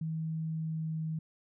sine tone with pitch glide, 160 to 158.8 Hz, D#3 to D#3, +49 to +36 cents, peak -32 dBFS, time 0.01-1.19 s, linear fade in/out 5 ms, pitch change -13 cents, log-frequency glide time 0.46-1.02 s, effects none

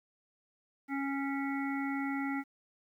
harmonic tone with a mistuned harmonic, 275.6 Hz, C#4, 10 cents flat, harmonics 1 / 3 / 5 / 7 / 8, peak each -33 / -41 / -43 / -42 / -45 dBFS, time 0.88-2.44 s, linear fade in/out 50 ms, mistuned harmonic 7, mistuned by +28 cents, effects 11-bit

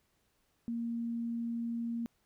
sine tone, 233.1 Hz, A#3, in tune, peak -33 dBFS, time 0.68-2.06 s, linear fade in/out 0 ms, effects pink hiss -75 dBFS RMS until 2.25 s

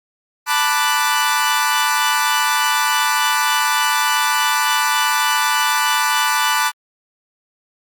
sawtooth chord, B minor seventh, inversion third, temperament equal, 880 / 987.8 / 1174.7 / 1480 Hz, A5 / B5 / D6 / F#6, 0 / 0 / 0 / 0 cents, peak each -17 dBFS, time 0.46-6.72 s, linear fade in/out 50 ms, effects Opus 48 kbps

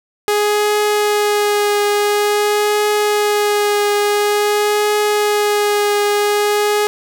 sawtooth tone with vibrato, 415.3 Hz, G#4, in tune, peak -9 dBFS, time 0.28-6.87 s, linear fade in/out 0 ms, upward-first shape triangle, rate 0.48 Hz, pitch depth 16 cents each way, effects none

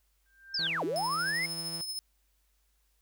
sine tone with exponential growth, 1575 Hz, G6, 8 cents sharp, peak -30 dBFS, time 0.26-0.67 s, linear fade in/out 1 ms, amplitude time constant 87 ms
sine linear two-way sweep, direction down then up, 5430 to 280 to 2172 Hz, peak -29 dBFS, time 0.54-1.46 s, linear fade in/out 5 ms, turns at 0.84 s
sawtooth tone with pitch glide, 164.81 to 165.76 Hz, E3 to E3, 0 to +10 cents, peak -38 dBFS, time 0.59-1.81 s, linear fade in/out 0 ms, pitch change +10 cents, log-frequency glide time 1.09-1.46 s
sawtooth tone with tremolo, 5200 Hz, E8, 24 cents flat, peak -30 dBFS, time 0.96-1.99 s, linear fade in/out 0 ms, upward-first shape triangle, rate 13 Hz, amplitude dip 55%
effects added 50 Hz sine -70 dBFS peak until 3.01 s + white hiss -75 dBFS RMS until 3.01 s

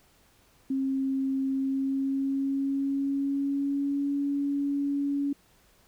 sine tone with pitch glide, 268.2 to 282.5 Hz, C4 to C#4, +43 to +33 cents, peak -25 dBFS, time 0.7-5.33 s, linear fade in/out 5 ms, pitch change +90 cents, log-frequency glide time 1.52-4.12 s, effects pink hiss -62 dBFS RMS until 5.87 s

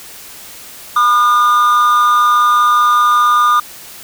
triangle tone with amplitude modulation, 1213 Hz, D#6, 44 cents flat, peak -3 dBFS, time 0.96-3.6 s, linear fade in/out 5 ms, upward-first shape sine, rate 225 Hz, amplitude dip 65%, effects white hiss -34 dBFS RMS until 4.03 s

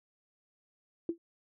sine tone with exponential decay, 336 Hz, E4, 33 cents sharp, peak -25 dBFS, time 1.09-1.18 s, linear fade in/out 2 ms, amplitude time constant 18 ms, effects none

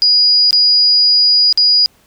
sine tone with dropouts, 4900 Hz, D#8, 27 cents flat, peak -7 dBFS, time 0.02-1.86 s, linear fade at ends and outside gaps 0 ms, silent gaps 0.508-0.529 / 1.526-1.575 s, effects pink hiss -52 dBFS RMS until 2.06 s

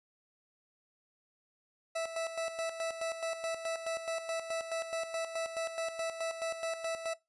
40% pulse tone with tremolo, 657 Hz, E5, 6 cents flat, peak -31 dBFS, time 1.95-7.14 s, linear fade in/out 10 ms, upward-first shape square, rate 4.7 Hz, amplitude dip 60%, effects noise-tail reverb RT60 0.2 s tail -21 dB re dry + resampled to 24000 Hz

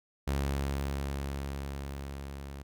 sawtooth tone with level ramp, 69.3 Hz, C#2, in tune, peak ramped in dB -24 to -37 dBFS, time 0.27-2.63 s, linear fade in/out 10 ms, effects none

